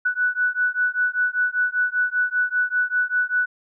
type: beating tone pair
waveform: sine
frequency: 1480 / 1485.1 Hz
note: F#6 / F#6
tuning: 0 / +6 cents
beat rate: 5.1 Hz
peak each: -22 dBFS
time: 0.05-3.46 s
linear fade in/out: 10 ms
effects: none